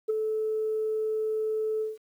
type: tone with ADSR envelope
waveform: sine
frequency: 435.3 Hz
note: A4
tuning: 19 cents flat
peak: -19 dBFS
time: 0.08-1.98 s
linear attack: 20 ms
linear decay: 12 ms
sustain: -6 dB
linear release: 170 ms
effects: tanh soft clip ceiling -20 dBFS + 10-bit